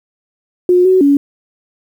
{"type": "tone with pitch steps", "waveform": "sine", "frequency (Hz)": [359.5, 373.7, 282.9], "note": ["F#4", "F#4", "C#4"], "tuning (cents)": [-50, 17, 35], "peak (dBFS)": -6, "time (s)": [0.69, 1.17], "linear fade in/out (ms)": 2, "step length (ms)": 160, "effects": ["7-bit"]}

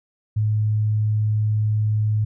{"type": "tone", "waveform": "sine", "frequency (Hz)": 107.1, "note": "A2", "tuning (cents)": -46, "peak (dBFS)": -17, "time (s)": [0.36, 2.25], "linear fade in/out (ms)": 10, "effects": []}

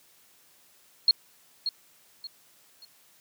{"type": "tone with echo", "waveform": "sine", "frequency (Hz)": 4275, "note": "C8", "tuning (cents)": 36, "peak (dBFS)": -15, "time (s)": [1.08, 1.11], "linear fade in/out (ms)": 2, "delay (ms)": 580, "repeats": 3, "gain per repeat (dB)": -10, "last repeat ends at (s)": 2.85, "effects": ["white hiss -60 dBFS RMS until 3.2 s", "high-pass 100 Hz 12 dB/octave"]}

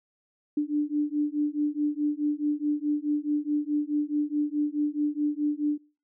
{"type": "beating tone pair", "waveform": "sine", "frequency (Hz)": [293.7, 298.4], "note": ["D4", "D4"], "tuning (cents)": [0, 28], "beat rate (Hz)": 4.7, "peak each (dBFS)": -27, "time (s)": [0.57, 5.78], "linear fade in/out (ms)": 5, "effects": ["noise-tail reverb RT60 0.4 s tail -26 dB re dry"]}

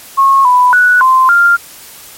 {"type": "tone with pitch steps", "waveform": "sine", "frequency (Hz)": [1089, 993, 1475, 1039, 1396], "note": ["C#6", "B5", "F#6", "C6", "F6"], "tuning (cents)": [-31, 9, -6, -12, -1], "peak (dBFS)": -4, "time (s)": [0.17, 1.57], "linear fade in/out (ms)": 20, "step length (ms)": 280, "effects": ["white hiss -34 dBFS RMS until 2.17 s", "MP3 64 kbps"]}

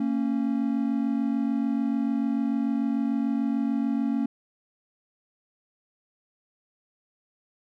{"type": "tone pair together", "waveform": "triangle", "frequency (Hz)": [229, 275.8], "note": ["A#3", "C#4"], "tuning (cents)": [-31, -9], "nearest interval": "minor third", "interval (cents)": 322, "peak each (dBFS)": -24, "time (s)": [0, 4.26], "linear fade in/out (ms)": 5, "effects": []}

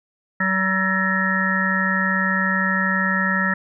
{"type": "harmonic tone with a mistuned harmonic", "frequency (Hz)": 190.3, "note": "F#3", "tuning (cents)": 49, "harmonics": [1, 3, 5, 7, 9, 10], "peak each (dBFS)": [-23, -32, -31, -25, -24, -22], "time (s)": [0.4, 3.54], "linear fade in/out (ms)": 5, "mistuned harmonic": 10, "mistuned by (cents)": -35, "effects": []}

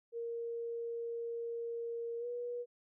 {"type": "tone with pitch glide", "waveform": "sine", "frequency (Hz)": [466.2, 483.2], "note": ["A#4", "B4"], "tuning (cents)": [0, -38], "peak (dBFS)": -37, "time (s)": [0.12, 2.66], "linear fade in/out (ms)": 50, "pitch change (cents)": 62, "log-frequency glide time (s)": [2.19, 2.26], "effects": []}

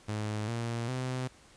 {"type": "tone with pitch steps", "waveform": "sawtooth", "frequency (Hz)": [106.5, 116.81, 128.12], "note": ["G#2", "A#2", "C3"], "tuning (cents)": [44, 4, -36], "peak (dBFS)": -28, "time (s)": [0.08, 1.28], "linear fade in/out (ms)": 10, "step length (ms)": 400, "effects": ["pink hiss -58 dBFS RMS until 1.56 s", "resampled to 22050 Hz"]}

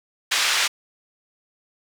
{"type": "band-pass noise", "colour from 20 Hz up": "pink", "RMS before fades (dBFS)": -21, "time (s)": [0.31, 0.68], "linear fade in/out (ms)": 10, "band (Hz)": [1700, 5900], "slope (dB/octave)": 12, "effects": []}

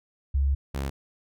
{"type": "tone pair in turn", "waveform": ["sine", "sawtooth"], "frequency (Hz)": [68.9, 68.38], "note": ["C#2", "C#2"], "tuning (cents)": [-10, -23], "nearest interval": "unison", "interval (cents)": 13, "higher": "first", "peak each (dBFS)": [-20, -24], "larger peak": "first", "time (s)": [[0.34, 0.55], [0.74, 0.9]], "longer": "first", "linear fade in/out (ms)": 10, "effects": []}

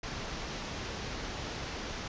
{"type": "low-pass noise", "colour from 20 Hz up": "pink", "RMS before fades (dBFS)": -39, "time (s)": [0.03, 2.08], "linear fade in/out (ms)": 5, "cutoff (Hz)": 6500, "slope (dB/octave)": 48, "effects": ["resampled to 16000 Hz"]}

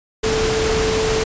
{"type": "tone in noise", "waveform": "sine", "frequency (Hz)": 440, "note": "A4", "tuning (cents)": 0, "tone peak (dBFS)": -18, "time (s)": [0.23, 1.24], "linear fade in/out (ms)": 10, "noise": "pink", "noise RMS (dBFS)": -21, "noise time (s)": [0.23, 1.24], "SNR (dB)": 0, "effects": ["resampled to 16000 Hz"]}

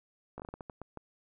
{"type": "slowing click train", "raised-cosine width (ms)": 1, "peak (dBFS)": -28, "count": 10, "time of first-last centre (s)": [0.38, 0.973], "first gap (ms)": 17, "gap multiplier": 1.32, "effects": []}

